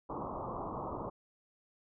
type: low-pass noise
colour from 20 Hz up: white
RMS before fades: -40 dBFS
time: 0.09-1.1 s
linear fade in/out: 10 ms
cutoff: 1200 Hz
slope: 96 dB/octave
effects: none